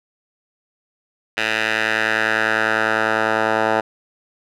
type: tone with band-pass filter sweep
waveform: 10% pulse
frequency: 110 Hz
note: A2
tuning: in tune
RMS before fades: -19 dBFS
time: 1.37-3.81 s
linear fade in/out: 10 ms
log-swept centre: 2300 to 1000 Hz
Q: 2.1
effects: none